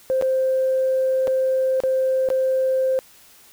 sine tone with dropouts, 523.3 Hz, C5, in tune, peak -16 dBFS, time 0.1-2.99 s, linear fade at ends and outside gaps 0 ms, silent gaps 0.213-0.223 / 1.272-1.278 / 1.803-1.836 / 2.288-2.302 s, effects tanh soft clip ceiling -12 dBFS + white hiss -50 dBFS RMS until 3.52 s

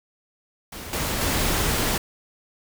pink noise with level steps, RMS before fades -36 / -26 / -23 dBFS, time 0.72-1.98 s, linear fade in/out 5 ms, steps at 0.93 / 1.21 s, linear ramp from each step 2 ms, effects none

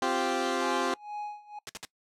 15% pulse chord, C suspended fourth, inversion none, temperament equal, 261.6 / 349.2 / 392 Hz, C4 / F4 / G4, 0 / 0 / 0 cents, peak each -25 dBFS, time 0.02-0.94 s, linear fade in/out 2 ms
triangle tone with tremolo, 834 Hz, G#5, 7 cents sharp, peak -31 dBFS, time 0.61-1.59 s, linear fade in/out 5 ms, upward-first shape sine, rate 2.1 Hz, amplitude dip 90%
white noise bursts, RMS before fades -36 dBFS, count 3, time 1.67-1.85 s, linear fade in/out 0 ms, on 22 ms, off 57 ms
effects noise-tail reverb RT60 0.1 s tail -21 dB re dry + low-pass 7000 Hz 12 dB/octave

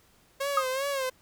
sawtooth tone with vibrato, 540 Hz, C#5, 45 cents flat, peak -24 dBFS, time 0.4-1.1 s, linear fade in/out 10 ms, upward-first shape sine, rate 2.6 Hz, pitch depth 85 cents each way
sine tone with exponential decay, 1246 Hz, D#6, 2 cents sharp, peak -17 dBFS, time 0.57-0.68 s, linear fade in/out 5 ms, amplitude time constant 23 ms
effects pink hiss -62 dBFS RMS until 1.21 s

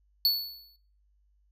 square tone with exponential decay, 4435 Hz, C#8, in tune, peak -19 dBFS, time 0.25-0.76 s, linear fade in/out 1 ms, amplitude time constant 110 ms, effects noise-tail reverb RT60 0.4 s tail -18 dB re dry + added 50 Hz sine -64 dBFS peak until 1.51 s

